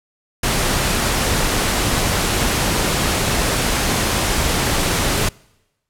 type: noise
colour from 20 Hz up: pink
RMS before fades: -18 dBFS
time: 0.43-5.29 s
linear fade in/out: 5 ms
effects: noise-tail reverb RT60 1.0 s tail -26 dB re dry + low-pass 12000 Hz 12 dB/octave